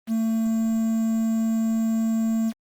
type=tone with quantisation; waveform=triangle; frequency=224.1 Hz; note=A3; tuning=32 cents sharp; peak=-18 dBFS; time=0.07-2.53 s; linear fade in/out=50 ms; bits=7; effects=Opus 24 kbps